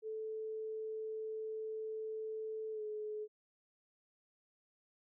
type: tone with pitch glide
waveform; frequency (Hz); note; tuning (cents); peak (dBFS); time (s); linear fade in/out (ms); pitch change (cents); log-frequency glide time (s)
sine; 437.5 to 426; A4 to G#4; -10 to +44; -39; 0.02-3.28; 50; -46; 2.72-2.82
effects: none

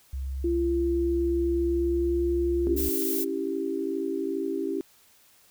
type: tone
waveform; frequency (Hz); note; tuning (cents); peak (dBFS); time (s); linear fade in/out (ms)
sine; 66.7; C2; +34; -29; 0.13-2.89; 5
type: tone with pitch glide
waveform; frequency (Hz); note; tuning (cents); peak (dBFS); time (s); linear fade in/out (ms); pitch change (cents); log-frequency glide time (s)
sine; 341.5 to 345.3; F4 to F4; -39 to -20; -23; 0.44-2.76; 5; +19; 1.64-2.29
type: chord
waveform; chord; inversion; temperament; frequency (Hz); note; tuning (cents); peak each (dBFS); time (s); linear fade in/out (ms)
sine; C# diminished; none; equal; 277.2 / 329.6 / 392; C#4 / E4 / G4; 0 / 0 / 0; -32 / -31 / -30; 2.67-4.81; 0
type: noise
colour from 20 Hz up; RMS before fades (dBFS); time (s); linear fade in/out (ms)
violet; -30; 2.76-3.25; 20
effects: white hiss -59 dBFS RMS until 5.5 s

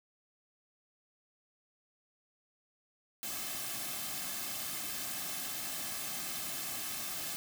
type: noise with comb filter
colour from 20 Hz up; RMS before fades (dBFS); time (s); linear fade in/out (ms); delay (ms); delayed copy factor
white; -39; 3.23-7.36; 0; 2.1; -0.65
effects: none

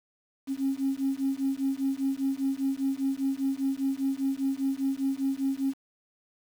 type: beating tone pair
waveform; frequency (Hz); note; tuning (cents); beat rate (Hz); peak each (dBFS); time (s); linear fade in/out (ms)
sine; 268.4 / 273.4; C4 / C#4; +44 / -24; 5; -28; 0.47-5.74; 50
effects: tanh soft clip ceiling -19 dBFS + 8-bit

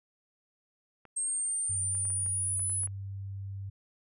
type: clicks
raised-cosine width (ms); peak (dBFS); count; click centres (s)
0.5; -37; 9; 1.053 / 1.951 / 2.053 / 2.103 / 2.263 / 2.595 / 2.697 / 2.835 / 2.874
type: exponential sweep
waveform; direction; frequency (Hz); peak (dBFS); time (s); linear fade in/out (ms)
sine; up; 8430 to 10230; -29; 1.16-2.87; 10
type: tone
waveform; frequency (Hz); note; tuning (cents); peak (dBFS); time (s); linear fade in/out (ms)
sine; 98; G2; 0; -36; 1.69-3.7; 10
effects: none

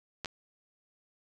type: clicks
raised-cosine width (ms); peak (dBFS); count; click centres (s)
0.2; -19; 2; 0.247 / 0.258
effects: none

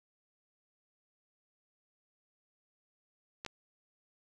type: clicks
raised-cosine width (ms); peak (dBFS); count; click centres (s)
0.2; -23; 2; 3.449 / 3.463
effects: none

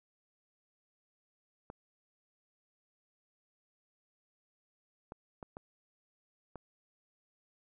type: clicks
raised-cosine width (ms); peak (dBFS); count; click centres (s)
1; -30; 5; 1.701 / 5.121 / 5.428 / 5.569 / 6.557
effects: none

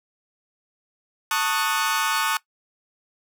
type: chord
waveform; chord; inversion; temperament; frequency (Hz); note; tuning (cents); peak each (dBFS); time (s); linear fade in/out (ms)
sawtooth; D# half-diminished seventh; second; equal with one note detuned; 888.7 / 1108.7 / 1244.5 / 1480; A5 / C#6 / D#6 / F#6; +17 / 0 / 0 / 0; -23; 1.31-2.37; 2
effects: noise-tail reverb RT60 0.1 s tail -19 dB re dry

